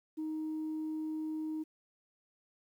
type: tone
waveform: sine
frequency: 312.4 Hz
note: D#4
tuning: 7 cents sharp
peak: -33 dBFS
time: 0.17-1.64 s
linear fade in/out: 20 ms
effects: tanh soft clip ceiling -32 dBFS + 11-bit